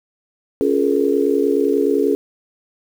sine chord, Bb minor seventh, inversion first, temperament just, 279.7 / 349.6 / 419.5 / 466.2 Hz, Db4 / F4 / Ab4 / Bb4, +16 / +2 / +17 / 0 cents, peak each -19 / -21 / -17 / -22 dBFS, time 0.61-2.15 s, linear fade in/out 0 ms, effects 7-bit

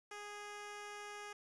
10% pulse tone, 413.4 Hz, G#4, 8 cents flat, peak -38 dBFS, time 0.11-1.33 s, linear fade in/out 5 ms, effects resampled to 22050 Hz + 11-bit

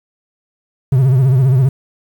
triangle tone with vibrato, 130.81 Hz, C3, in tune, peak -6 dBFS, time 0.92-1.69 s, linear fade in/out 5 ms, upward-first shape triangle, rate 15 Hz, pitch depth 130 cents each way, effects 7-bit

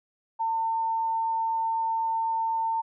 sine tone, 902 Hz, A5, 43 cents sharp, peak -24 dBFS, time 0.39-2.82 s, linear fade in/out 20 ms, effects none

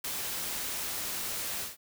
white noise with ADSR envelope, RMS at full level -33 dBFS, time 0.04-1.77 s, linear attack 7 ms, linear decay 5 ms, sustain -2 dB, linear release 160 ms, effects none

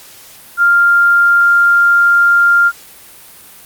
sine tone, 1396.9 Hz, F6, in tune, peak -6 dBFS, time 0.57-2.72 s, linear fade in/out 50 ms, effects white hiss -38 dBFS RMS until 3.65 s + Opus 48 kbps

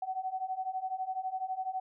sine beating tone pair, 746 / 758 Hz, F#5 / F#5, +14 / +42 cents, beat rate 12 Hz, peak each -37 / -35 dBFS, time 0.02-1.8 s, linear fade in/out 5 ms, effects none

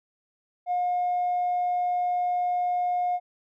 triangle tone with tanh clipping, 716 Hz, F5, 43 cents sharp, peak -23 dBFS, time 0.66-3.2 s, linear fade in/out 50 ms, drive 5 dB, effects none

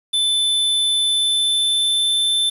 square tone with pitch glide, 3520 to 3540 Hz, A7 to A7, 0 to +10 cents, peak -16 dBFS, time 0.13-2.5 s, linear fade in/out 10 ms, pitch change +10 cents, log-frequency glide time 1.07-2.34 s, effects resampled to 32000 Hz + 7-bit

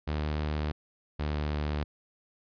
sawtooth tone pair in turn, 75.6 / 74.6 Hz, D#2 / D2, -49 / +28 cents, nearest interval unison, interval 23 cents, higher first, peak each -25 dBFS, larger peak neither, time 0.07-0.72 / 1.19-1.84 s, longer neither, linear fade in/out 10 ms, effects resampled to 11025 Hz

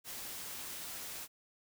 white noise, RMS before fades -44 dBFS, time 0.04-1.28 s, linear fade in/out 50 ms, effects none

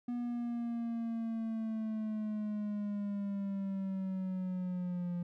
triangle linear sweep, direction down, 242.9 to 174.3 Hz, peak -32 dBFS, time 0.08-5.23 s, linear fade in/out 5 ms, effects none

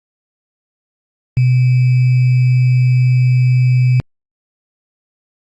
sine tone with sample-and-hold, 126 Hz, B2, 35 cents sharp, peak -8 dBFS, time 1.37-4 s, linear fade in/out 0 ms, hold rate 2450 Hz, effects low-pass 4000 Hz 12 dB/octave + Opus 48 kbps

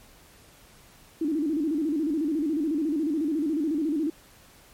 sine tone with vibrato, 305.6 Hz, D#4, 31 cents flat, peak -23 dBFS, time 1.21-4.1 s, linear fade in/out 5 ms, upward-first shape square, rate 14 Hz, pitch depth 110 cents each way, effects pink hiss -54 dBFS RMS until 4.73 s + MP3 64 kbps

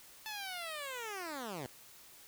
10% pulse linear sweep, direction down, 878 to 119.4 Hz, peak -32 dBFS, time 0.26-1.66 s, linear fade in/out 0 ms, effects white hiss -57 dBFS RMS until 2.27 s

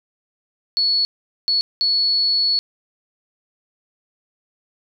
sine tone bursts at uneven times, 4400 Hz, C#8, 14 cents flat, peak -15 dBFS, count 3, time 0.77-1.05 / 1.48-1.61 / 1.81-2.59 s, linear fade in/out 0 ms, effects none

